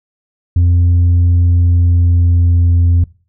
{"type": "tone with pitch glide", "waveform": "sine", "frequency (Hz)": [87.2, 86.2], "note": ["F2", "F2"], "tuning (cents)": [-2, -22], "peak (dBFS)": -4, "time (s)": [0.56, 3.04], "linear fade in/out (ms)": 5, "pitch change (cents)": -20, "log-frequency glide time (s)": [1.41, 2.74], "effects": ["noise-tail reverb RT60 0.4 s tail -24 dB re dry", "tanh soft clip ceiling -6 dBFS"]}